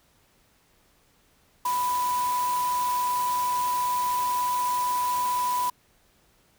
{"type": "tone in noise", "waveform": "sine", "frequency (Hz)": 990, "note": "B5", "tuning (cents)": 4, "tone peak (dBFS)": -23, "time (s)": [1.65, 5.7], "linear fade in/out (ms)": 5, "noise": "white", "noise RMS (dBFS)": -36, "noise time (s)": [1.65, 5.7], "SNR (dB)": 10, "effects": ["pink hiss -63 dBFS RMS until 6.58 s"]}